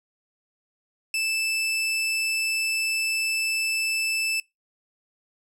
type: tone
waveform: sawtooth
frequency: 2637 Hz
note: E7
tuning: in tune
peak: -20 dBFS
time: 1.14-4.4 s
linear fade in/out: 2 ms
effects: noise-tail reverb RT60 0.2 s tail -24 dB re dry + low-pass 12000 Hz 12 dB/octave